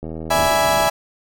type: click train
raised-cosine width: 2 ms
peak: -17 dBFS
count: 36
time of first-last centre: 0.03-0.467 s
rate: 80.1 Hz
type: chord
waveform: 35% pulse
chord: E dominant seventh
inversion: third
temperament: equal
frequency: 587.3 / 659.3 / 830.6 / 987.8 Hz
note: D5 / E5 / G#5 / B5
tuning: 0 / 0 / 0 / 0 cents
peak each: -22 / -17 / -18 / -21 dBFS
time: 0.3-0.9 s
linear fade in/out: 10 ms
type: low-pass noise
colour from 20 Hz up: white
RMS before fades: -30 dBFS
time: 0.34-0.88 s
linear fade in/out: 0 ms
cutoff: 300 Hz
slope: 12 dB/octave
effects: none